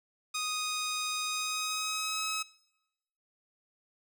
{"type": "tone with pitch glide", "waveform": "10% pulse", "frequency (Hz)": [1244.5, 1282.4], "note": ["D#6", "E6"], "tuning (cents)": [0, -48], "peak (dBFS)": -23, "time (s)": [0.34, 2.43], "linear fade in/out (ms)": 10, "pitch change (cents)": 52, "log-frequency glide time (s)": [1.26, 2.22], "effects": ["noise-tail reverb RT60 0.9 s tail -22 dB re dry"]}